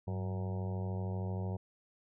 harmonic tone with a mistuned harmonic, 93.1 Hz, F#2, 11 cents sharp, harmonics 1 / 2 / 4 / 5 / 6 / 7 / 8 / 9 / 10, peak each -35 / -41 / -47 / -49 / -51 / -52 / -53 / -54 / -55 dBFS, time 0.07-1.57 s, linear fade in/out 10 ms, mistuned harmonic 1, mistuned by +100 cents, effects none

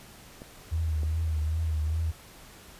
clicks, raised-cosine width 2 ms, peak -28 dBFS, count 2, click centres 0.419 / 1.033 s
sine tone with vibrato, 79 Hz, D#2, 27 cents sharp, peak -25 dBFS, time 0.71-2.12 s, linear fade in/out 20 ms, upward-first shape triangle, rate 2.5 Hz, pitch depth 68 cents each way
effects pink hiss -50 dBFS RMS until 2.79 s + resampled to 32000 Hz

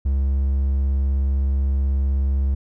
triangle tone with vibrato, 68 Hz, C#2, 33 cents flat, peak -15 dBFS, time 0.05-2.55 s, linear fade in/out 10 ms, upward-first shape triangle, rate 19 Hz, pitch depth 13 cents each way, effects none

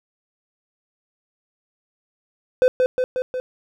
triangle tone with echo, 508 Hz, B4, 49 cents sharp, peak -9 dBFS, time 2.62-2.68 s, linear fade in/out 0 ms, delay 180 ms, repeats 4, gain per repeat -3 dB, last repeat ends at 3.4 s, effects none

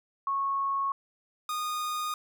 sine / 45% pulse tone pair in turn, 1100 / 1229.7 Hz, C#6 / D#6, -14 / -21 cents, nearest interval major second, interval 193 cents, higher second, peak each -26 / -30 dBFS, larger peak first, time 0.27-0.92 / 1.49-2.14 s, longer neither, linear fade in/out 2 ms, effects none

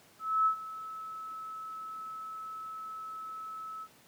sine tone with ADSR envelope, 1300 Hz, E6, 24 cents flat, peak -22 dBFS, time 0.19-3.88 s, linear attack 270 ms, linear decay 93 ms, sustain -17 dB, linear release 58 ms, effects pink hiss -60 dBFS RMS until 4.07 s + high-pass 150 Hz 12 dB/octave

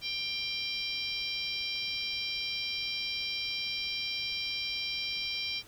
harmonic tone with a mistuned harmonic, 790 Hz, G5, 13 cents sharp, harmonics 3 / 4 / 5 / 6 / 7, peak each -37 / -38 / -39 / -40 / -40 dBFS, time 0.01-5.63 s, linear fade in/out 50 ms, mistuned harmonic 7, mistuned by -16 cents, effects pink hiss -55 dBFS RMS until 5.67 s

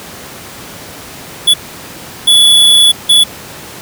square tone bursts at uneven times, 3426 Hz, A7, 47 cents flat, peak -4 dBFS, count 3, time 1.47-1.54 / 2.27-2.92 / 3.09-3.24 s, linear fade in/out 10 ms, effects pink hiss -29 dBFS RMS until 3.81 s + high-pass 100 Hz 12 dB/octave

